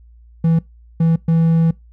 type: tone bursts at uneven times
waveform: triangle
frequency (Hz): 164.3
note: E3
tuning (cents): -5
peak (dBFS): -9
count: 3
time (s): 0.44-0.59 / 1-1.16 / 1.28-1.71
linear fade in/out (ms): 5
effects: noise-tail reverb RT60 0.2 s tail -23 dB re dry + added 58 Hz sine -42 dBFS peak until 1.92 s